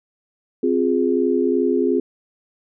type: chord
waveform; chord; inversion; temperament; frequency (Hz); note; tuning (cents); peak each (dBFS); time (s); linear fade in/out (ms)
sine; F minor; second; equal with one note detuned; 261.6 / 352.5 / 415.3; C4 / F4 / Ab4; 0 / +16 / 0; -20; 0.63-2; 5
effects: none